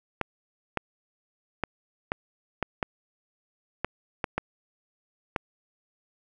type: clicks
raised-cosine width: 0.5 ms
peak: -11 dBFS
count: 10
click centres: 0.213 / 0.773 / 1.637 / 2.119 / 2.627 / 2.828 / 3.846 / 4.242 / 4.38 / 5.362 s
effects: none